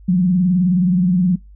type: tone with vibrato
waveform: sine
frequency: 180.7 Hz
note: F#3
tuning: 41 cents flat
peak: -11 dBFS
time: 0.08-1.36 s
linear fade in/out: 10 ms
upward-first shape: sine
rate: 19 Hz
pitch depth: 89 cents each way
effects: noise-tail reverb RT60 0.2 s tail -24 dB re dry + added 50 Hz sine -39 dBFS peak until 1.55 s